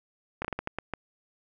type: slowing click train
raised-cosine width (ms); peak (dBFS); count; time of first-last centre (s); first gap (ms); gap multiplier
0.5; -16; 8; 0.42-0.937; 26; 1.34
effects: none